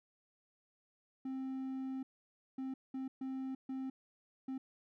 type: tone bursts at uneven times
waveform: triangle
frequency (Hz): 263.9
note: C4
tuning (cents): +15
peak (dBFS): -36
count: 6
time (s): 1.25-2.03 / 2.58-2.74 / 2.94-3.08 / 3.21-3.55 / 3.69-3.9 / 4.48-4.58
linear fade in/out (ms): 5
effects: none